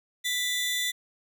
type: tone pair together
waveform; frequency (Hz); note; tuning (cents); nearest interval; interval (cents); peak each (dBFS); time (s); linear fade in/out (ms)
sawtooth; 1983 / 3533; B6 / A7; +7 / +6; minor seventh; 999; -26; 0.24-0.92; 20
effects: none